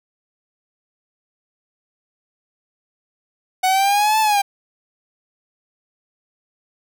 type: exponential two-way sweep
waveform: 45% pulse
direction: up then down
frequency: 740 to 880 to 789 Hz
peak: -14 dBFS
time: 3.63-4.42 s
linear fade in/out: 10 ms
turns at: 4.2 s
effects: none